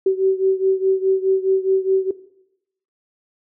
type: beating tone pair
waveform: sine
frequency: 380.6 / 385.4 Hz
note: F#4 / G4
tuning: +49 / -29 cents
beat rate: 4.8 Hz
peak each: -16 / -19 dBFS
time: 0.06-2.11 s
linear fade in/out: 5 ms
effects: noise-tail reverb RT60 0.8 s tail -17 dB re dry